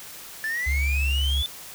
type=exponential sweep; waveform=triangle; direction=up; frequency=1734 to 3543 Hz; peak=-23 dBFS; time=0.44-1.46 s; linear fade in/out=0 ms
type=tone; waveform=sine; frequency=69.3 Hz; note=C#2; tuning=in tune; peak=-20 dBFS; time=0.66-1.43 s; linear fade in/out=20 ms
effects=tanh soft clip ceiling -16 dBFS + white hiss -41 dBFS RMS until 1.74 s